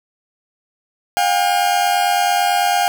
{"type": "tone pair together", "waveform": "40% pulse", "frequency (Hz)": [714, 803], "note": ["F5", "G5"], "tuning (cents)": [38, 41], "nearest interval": "major second", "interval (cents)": 203, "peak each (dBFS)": -16, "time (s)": [1.17, 2.88], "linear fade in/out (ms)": 0, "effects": ["7-bit"]}